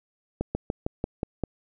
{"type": "slowing click train", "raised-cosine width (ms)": 2, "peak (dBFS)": -13, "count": 7, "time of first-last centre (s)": [0.41, 1.437], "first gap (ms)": 140, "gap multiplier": 1.08, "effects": []}